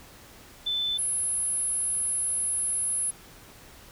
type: tone pair in turn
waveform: sine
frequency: 3520 / 10582 Hz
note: A7 / E9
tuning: 0 / +6 cents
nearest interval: octave + perfect fifth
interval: 1906 cents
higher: second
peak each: -25 dBFS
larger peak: neither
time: 0.66-0.98 / 0.98-3.11 s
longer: second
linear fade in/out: 10 ms
effects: pink hiss -50 dBFS RMS until 3.91 s